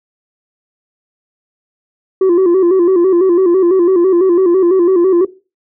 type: tone with vibrato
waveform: sine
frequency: 361.9 Hz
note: F#4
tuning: 38 cents flat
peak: -4 dBFS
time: 2.21-5.25 s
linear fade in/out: 5 ms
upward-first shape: square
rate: 6 Hz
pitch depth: 82 cents each way
effects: noise-tail reverb RT60 0.3 s tail -18 dB re dry + tanh soft clip ceiling -6 dBFS